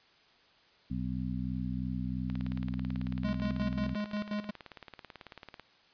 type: harmonic tone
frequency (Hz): 63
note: B1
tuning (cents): +35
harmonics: 1 / 2 / 3 / 4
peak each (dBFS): -39 / -38 / -36 / -38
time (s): 0.9-3.95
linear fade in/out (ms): 10
type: click train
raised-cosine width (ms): 0.3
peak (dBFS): -29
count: 61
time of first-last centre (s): 2.3-5.597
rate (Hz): 18.2
type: tone with tremolo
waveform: square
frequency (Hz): 208.3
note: G#3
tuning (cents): +5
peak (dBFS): -32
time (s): 3.24-4.51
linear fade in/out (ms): 10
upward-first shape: square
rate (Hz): 5.6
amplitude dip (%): 75
effects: white hiss -63 dBFS RMS until 5.93 s + resampled to 11025 Hz